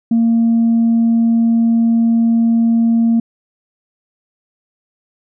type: tone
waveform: sine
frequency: 230 Hz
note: A#3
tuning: 23 cents flat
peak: -8 dBFS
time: 0.11-3.2 s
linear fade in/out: 5 ms
effects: tanh soft clip ceiling -7 dBFS